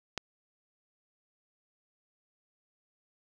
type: click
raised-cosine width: 0.2 ms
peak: -15 dBFS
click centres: 0.177 s
effects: none